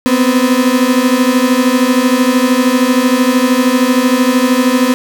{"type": "beating tone pair", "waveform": "35% pulse", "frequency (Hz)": [246.9, 259.9], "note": ["B3", "C4"], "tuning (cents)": [0, -11], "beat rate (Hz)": 13, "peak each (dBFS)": -10, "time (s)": [0.06, 4.94], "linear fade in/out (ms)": 0, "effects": []}